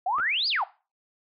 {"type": "exponential two-way sweep", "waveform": "sine", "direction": "up then down", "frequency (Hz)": [698.5, 5030, 698.5], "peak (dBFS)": -23, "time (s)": [0.06, 0.64], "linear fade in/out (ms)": 5, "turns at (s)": 0.48}
{"type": "clicks", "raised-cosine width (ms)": 0.5, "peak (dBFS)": -24, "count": 2, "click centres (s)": [0.185, 0.199]}
{"effects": ["noise-tail reverb RT60 0.3 s tail -17 dB re dry"]}